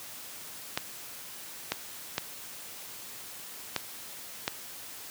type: clicks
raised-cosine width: 0.2 ms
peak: -10 dBFS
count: 5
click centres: 0.775 / 1.72 / 2.181 / 3.763 / 4.479 s
effects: white hiss -44 dBFS RMS until 5.1 s + high-pass 80 Hz 12 dB/octave